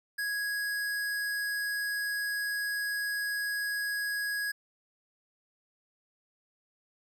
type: tone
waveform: square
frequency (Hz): 1661.2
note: G#6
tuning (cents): 0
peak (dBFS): -31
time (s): 0.18-4.52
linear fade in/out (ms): 10
effects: none